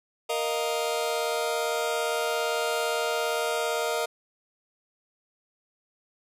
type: chord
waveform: sawtooth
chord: Bb suspended fourth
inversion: none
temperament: just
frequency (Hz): 466.2 / 621.6 / 699.2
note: Bb4 / Eb5 / F5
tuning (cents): 0 / -2 / +2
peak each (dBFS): -25 / -26 / -28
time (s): 0.29-4.06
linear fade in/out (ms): 10
effects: resampled to 32000 Hz